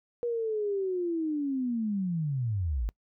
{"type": "linear sweep", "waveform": "sine", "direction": "down", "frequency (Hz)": [482.2, 47.32], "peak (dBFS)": -27, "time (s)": [0.23, 2.89], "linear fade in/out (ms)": 0, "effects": ["noise-tail reverb RT60 0.1 s tail -25 dB re dry"]}